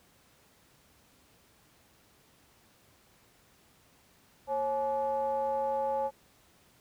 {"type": "ring-modulated tone", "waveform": "triangle", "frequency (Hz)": 154.8, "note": "D#3", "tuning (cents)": -9, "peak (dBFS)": -23, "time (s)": [4.47, 6.11], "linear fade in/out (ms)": 50, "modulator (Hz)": 698, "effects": ["pink hiss -63 dBFS RMS until 6.8 s", "high-pass 60 Hz 12 dB/octave"]}